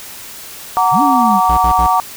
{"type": "chord", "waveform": "sine", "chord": "Gb augmented", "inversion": "none", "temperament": "just", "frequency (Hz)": [740, 925, 1156.2], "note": ["Gb5", "Bb5", "D6"], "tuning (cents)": [0, -14, -27], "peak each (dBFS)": -14, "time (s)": [0.77, 2], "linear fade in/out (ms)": 0}
{"type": "linear two-way sweep", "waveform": "sine", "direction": "up then down", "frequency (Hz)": [103.83, 293.7, 185.5], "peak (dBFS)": -14, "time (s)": [0.91, 1.41], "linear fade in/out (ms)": 50, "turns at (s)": 1.02}
{"type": "tone bursts", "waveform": "square", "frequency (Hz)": 60.4, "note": "B1", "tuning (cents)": -38, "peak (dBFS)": -17, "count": 3, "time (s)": [1.49, 1.868], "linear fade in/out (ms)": 5, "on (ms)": 84, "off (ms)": 63}
{"effects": ["white hiss -32 dBFS RMS until 2.16 s"]}